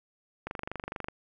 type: click train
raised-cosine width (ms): 0.5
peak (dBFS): -20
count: 16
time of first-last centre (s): 0.47-1.085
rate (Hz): 24.4
effects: none